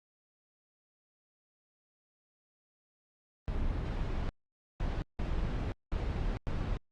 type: noise bursts at uneven times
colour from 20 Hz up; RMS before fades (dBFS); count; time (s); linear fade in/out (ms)
brown; -33; 5; 3.48-4.29 / 4.8-5.02 / 5.19-5.72 / 5.92-6.37 / 6.47-6.77; 0
effects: low-pass 4000 Hz 12 dB/octave + Opus 32 kbps